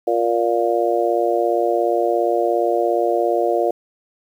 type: harmonic tone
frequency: 117.2 Hz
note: A#2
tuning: 10 cents sharp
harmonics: 3 / 4 / 5 / 6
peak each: -21 / -21 / -21 / -21 dBFS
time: 0.07-3.71 s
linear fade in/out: 5 ms
effects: 8-bit